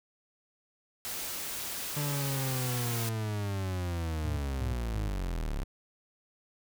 white noise, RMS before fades -37 dBFS, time 1.05-3.09 s, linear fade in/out 0 ms
40% pulse linear sweep, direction down, 148.1 to 32.71 Hz, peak -30 dBFS, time 1.96-5.64 s, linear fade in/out 10 ms
triangle tone bursts, 103.83 Hz, G#2, in tune, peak -31 dBFS, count 3, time 4.25-5.08 s, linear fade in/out 0 ms, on 130 ms, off 220 ms
effects none

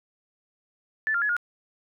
sine tone with pitch steps, 1752 / 1395 / 1693 / 1428 Hz, A6 / F6 / G#6 / F6, -8 / -2 / +33 / +38 cents, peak -22 dBFS, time 1.07-1.366 s, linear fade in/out 0 ms, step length 74 ms, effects none

